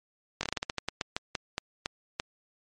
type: slowing click train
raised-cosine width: 0.2 ms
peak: -12 dBFS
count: 16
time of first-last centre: 0.41-2.199 s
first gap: 21 ms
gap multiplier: 1.22
effects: MP3 48 kbps